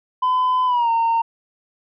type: tone with pitch glide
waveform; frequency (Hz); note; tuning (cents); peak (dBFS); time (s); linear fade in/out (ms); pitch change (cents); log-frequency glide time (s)
sine; 1012 to 917.3; B5 to A#5; +42 to -28; -13; 0.22-1.22; 10; -170; 0.66-0.9
effects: tanh soft clip ceiling -14 dBFS